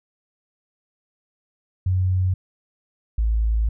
sine tone pair in turn, 92.5 / 55 Hz, F#2 / A1, 0 / 0 cents, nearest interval major sixth, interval 900 cents, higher first, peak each -17 dBFS, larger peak neither, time 1.86-2.34 / 3.18-3.69 s, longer second, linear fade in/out 5 ms, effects none

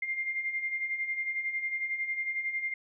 sine beating tone pair, 2100 / 2111 Hz, C7 / C7, +6 / +15 cents, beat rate 11 Hz, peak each -38 / -31 dBFS, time 0.02-2.74 s, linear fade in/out 5 ms, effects none

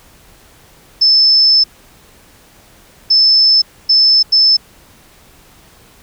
sine tone bursts at uneven times, 5260 Hz, E8, 5 cents flat, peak -6 dBFS, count 4, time 1.01-1.64 / 3.1-3.62 / 3.89-4.23 / 4.32-4.57 s, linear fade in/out 10 ms, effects pink hiss -45 dBFS RMS until 6.02 s

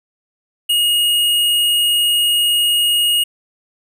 square tone, 2871 Hz, F7, 47 cents sharp, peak -13 dBFS, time 0.69-3.24 s, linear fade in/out 10 ms, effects none

